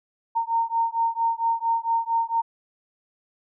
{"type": "beating tone pair", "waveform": "sine", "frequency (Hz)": [916, 920.4], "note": ["A#5", "A#5"], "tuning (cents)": [-31, -22], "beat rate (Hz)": 4.4, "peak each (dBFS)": -24, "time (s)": [0.35, 2.42], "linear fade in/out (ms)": 20, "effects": []}